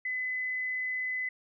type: tone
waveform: sine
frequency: 2016 Hz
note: B6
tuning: 35 cents sharp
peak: -30 dBFS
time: 0.05-1.29 s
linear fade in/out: 5 ms
effects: none